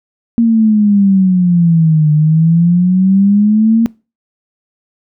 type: exponential two-way sweep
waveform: sine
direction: down then up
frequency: 233.9 to 150.3 to 231.3 Hz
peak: -6 dBFS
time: 0.38-3.86 s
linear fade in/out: 0 ms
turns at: 2.12 s
effects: noise-tail reverb RT60 0.3 s tail -23 dB re dry